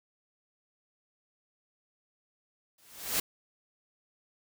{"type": "noise with exponential growth", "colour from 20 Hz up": "white", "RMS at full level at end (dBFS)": -26, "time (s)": [2.78, 3.2], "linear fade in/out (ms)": 5, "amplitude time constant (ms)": 91, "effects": []}